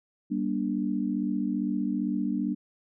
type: chord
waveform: sine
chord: G minor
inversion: none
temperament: equal with one note detuned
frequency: 196 / 238.4 / 293.7 Hz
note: G3 / Bb3 / D4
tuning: 0 / +39 / 0 cents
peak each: -30 dBFS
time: 0.3-2.55 s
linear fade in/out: 20 ms
effects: none

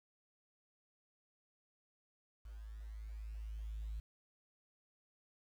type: tone with level ramp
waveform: sine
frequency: 53.7 Hz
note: A1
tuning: 41 cents flat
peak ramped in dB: -47 to -38 dBFS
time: 2.45-4 s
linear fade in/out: 5 ms
effects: tanh soft clip ceiling -37 dBFS + 11-bit

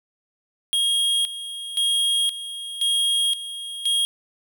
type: tone with tremolo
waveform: square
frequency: 3262 Hz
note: G#7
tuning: 32 cents flat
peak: -19 dBFS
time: 0.73-4.05 s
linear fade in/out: 0 ms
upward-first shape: square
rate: 0.96 Hz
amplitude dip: 75%
effects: none

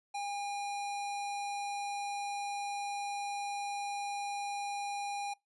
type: tone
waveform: square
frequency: 810 Hz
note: G#5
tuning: 43 cents flat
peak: -36 dBFS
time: 0.14-5.34 s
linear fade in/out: 10 ms
effects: noise-tail reverb RT60 0.2 s tail -25 dB re dry + resampled to 24000 Hz

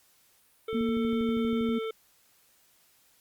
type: harmonic tone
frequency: 444.4 Hz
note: A4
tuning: 17 cents sharp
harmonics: 1 / 3 / 5 / 7 / 8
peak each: -31 / -41 / -45 / -48 / -49 dBFS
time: 0.68-1.91 s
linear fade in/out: 5 ms
type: click train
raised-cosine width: 3 ms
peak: -29 dBFS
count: 13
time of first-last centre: 0.73-1.69 s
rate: 12.5 Hz
type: tone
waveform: sine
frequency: 233.1 Hz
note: A#3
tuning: in tune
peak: -26 dBFS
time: 0.74-1.79 s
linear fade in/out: 10 ms
effects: white hiss -64 dBFS RMS until 3.2 s + Opus 48 kbps

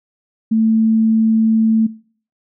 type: tone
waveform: sine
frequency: 222.1 Hz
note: A3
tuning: 16 cents sharp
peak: -11 dBFS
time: 0.51-1.87 s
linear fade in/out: 10 ms
effects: noise-tail reverb RT60 0.5 s tail -21 dB re dry

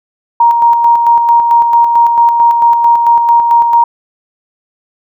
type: tone with tremolo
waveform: sine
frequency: 938 Hz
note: A#5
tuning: 11 cents sharp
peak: -3 dBFS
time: 0.4-3.84 s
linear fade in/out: 5 ms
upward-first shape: square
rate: 4.5 Hz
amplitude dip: 40%
effects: none

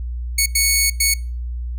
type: tone bursts at uneven times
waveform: 10% pulse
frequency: 2217 Hz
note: C#7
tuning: in tune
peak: -5 dBFS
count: 3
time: 0.38-0.46 / 0.55-0.9 / 1-1.14 s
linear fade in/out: 5 ms
effects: noise-tail reverb RT60 0.4 s tail -24 dB re dry + added 60 Hz sine -23 dBFS peak until 1.78 s

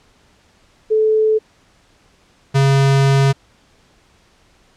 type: tone pair in turn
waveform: sine / square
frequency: 435 / 137.02 Hz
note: A4 / C#3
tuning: -20 / -20 cents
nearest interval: octave + minor sixth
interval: 2000 cents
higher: first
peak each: -11 dBFS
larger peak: neither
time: 0.9-1.39 / 2.54-3.33 s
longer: second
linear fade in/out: 20 ms
effects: pink hiss -54 dBFS RMS until 4.76 s + low-pass 7000 Hz 12 dB/octave

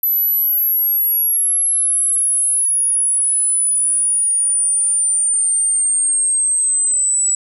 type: linear sweep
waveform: sine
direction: down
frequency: 12000 to 7840 Hz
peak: -13 dBFS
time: 0.03-7.35 s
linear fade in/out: 2 ms
effects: none

